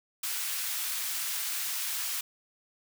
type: high-pass noise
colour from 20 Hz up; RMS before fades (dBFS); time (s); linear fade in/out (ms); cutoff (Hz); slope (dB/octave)
white; -33; 0.23-2.21; 5; 1300; 12
effects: none